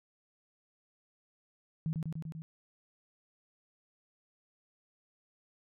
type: tone with echo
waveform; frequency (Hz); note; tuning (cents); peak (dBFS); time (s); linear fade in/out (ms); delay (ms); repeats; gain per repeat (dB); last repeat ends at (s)
sine; 159.6; D#3; +44; -30; 1.86-1.93; 0; 98; 5; -2; 2.42
effects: none